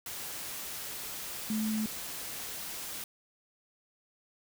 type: tone in noise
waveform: sine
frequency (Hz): 217.1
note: A3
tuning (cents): -23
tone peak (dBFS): -29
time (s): 1.5-1.86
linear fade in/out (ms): 2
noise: white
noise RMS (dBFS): -40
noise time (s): 0.06-3.04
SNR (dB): +8
effects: none